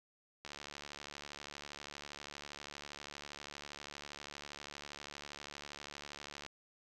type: click train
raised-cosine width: 0.2 ms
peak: -29 dBFS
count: 437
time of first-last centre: 0.45-6.464 s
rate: 72.5 Hz
effects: none